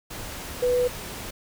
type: tone in noise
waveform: sine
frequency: 493.9 Hz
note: B4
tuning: in tune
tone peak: -19 dBFS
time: 0.62-0.88 s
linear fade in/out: 10 ms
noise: pink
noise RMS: -36 dBFS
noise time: 0.1-1.31 s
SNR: +14 dB
effects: none